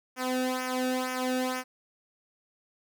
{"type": "tone with flanger", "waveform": "sawtooth", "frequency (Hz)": 255.2, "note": "C4", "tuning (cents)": -43, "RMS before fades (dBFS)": -30, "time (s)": [0.16, 1.64], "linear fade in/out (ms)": 50, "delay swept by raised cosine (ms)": [0.24, 0.97], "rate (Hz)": 2.1, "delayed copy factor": -0.8, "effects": []}